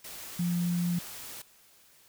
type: tone in noise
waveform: sine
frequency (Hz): 174.61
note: F3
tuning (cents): 0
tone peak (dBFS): -26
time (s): 0.39-0.99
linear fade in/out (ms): 5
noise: white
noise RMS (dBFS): -43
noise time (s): 0.04-1.42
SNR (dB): +14
effects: white hiss -60 dBFS RMS until 2.08 s